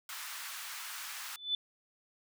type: high-pass noise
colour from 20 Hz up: pink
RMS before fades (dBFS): -43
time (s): 0.09-1.36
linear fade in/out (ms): 2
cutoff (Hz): 1100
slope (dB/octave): 24
type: tone with exponential growth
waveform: sine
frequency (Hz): 3500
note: A7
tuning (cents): -10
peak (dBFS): -26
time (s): 1.29-1.55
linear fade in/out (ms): 2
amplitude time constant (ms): 55
effects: none